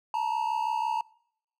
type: tone pair together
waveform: triangle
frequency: 878 / 944 Hz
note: A5 / A#5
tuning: -4 / +22 cents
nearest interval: minor second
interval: 126 cents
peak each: -27 dBFS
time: 0.14-1.01 s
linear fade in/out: 2 ms
effects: noise-tail reverb RT60 0.7 s tail -25 dB re dry